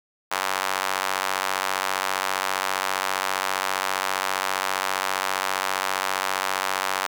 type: tone with high-pass filter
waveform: sawtooth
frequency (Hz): 95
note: F#2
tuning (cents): +46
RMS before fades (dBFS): -26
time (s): 0.31-7.07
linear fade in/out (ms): 10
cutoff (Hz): 1000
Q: 1.4
effects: none